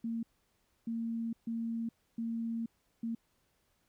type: tone bursts at uneven times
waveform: sine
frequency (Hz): 229.2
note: A#3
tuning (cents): -29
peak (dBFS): -33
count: 5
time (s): 0.04-0.23 / 0.87-1.33 / 1.47-1.89 / 2.18-2.66 / 3.03-3.15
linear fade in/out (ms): 5
effects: pink hiss -75 dBFS RMS until 3.88 s